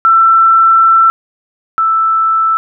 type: tone pair in turn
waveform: sine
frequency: 1338 / 1321.9 Hz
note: E6 / E6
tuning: +25 / +4 cents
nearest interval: unison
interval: 21 cents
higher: first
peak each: -4 / -8 dBFS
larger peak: first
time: 0.05-1.1 / 1.78-2.57 s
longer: first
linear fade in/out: 0 ms
effects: none